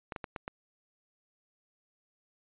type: clicks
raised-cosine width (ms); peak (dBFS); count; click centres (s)
0.5; -22; 5; 0.122 / 0.162 / 0.242 / 0.362 / 0.479
effects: resampled to 8000 Hz